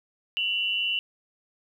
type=tone pair together; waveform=sine; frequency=2741 / 2945 Hz; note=F7 / F#7; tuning=-33 / -9 cents; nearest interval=minor second; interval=124 cents; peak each=-28 / -26 dBFS; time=0.37-0.99 s; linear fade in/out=0 ms; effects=10-bit